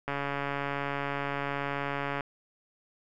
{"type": "click train", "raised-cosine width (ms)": 0.5, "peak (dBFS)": -17, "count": 301, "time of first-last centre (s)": [0.08, 2.208], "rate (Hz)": 141, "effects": []}